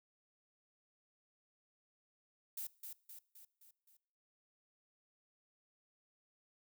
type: noise with echo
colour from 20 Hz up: violet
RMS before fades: -43 dBFS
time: 2.57-2.67 s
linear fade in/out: 5 ms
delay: 260 ms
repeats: 5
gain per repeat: -5 dB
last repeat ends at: 3.97 s
effects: noise-tail reverb RT60 0.7 s tail -22 dB re dry